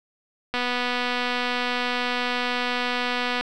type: click train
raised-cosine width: 0.3 ms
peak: -10 dBFS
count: 707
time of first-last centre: 0.54-3.41 s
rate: 246 Hz
effects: none